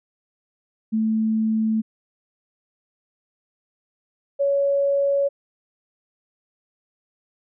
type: tone pair in turn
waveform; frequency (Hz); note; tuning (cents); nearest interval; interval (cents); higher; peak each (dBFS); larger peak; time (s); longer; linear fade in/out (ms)
sine; 220 / 559.8; A3 / C#5; 0 / +17; octave + major third; 1617; second; -18 / -17; second; 0.92-1.82 / 4.39-5.29; neither; 20
effects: none